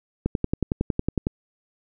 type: click train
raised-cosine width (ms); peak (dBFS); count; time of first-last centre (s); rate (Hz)
3; -9; 12; 0.26-1.269; 10.9
effects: none

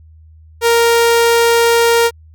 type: tone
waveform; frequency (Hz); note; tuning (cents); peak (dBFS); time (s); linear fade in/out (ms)
sawtooth; 466.2; A#4; 0; -5; 0.61-2.11; 50
effects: added 79 Hz sine -39 dBFS peak until 2.34 s

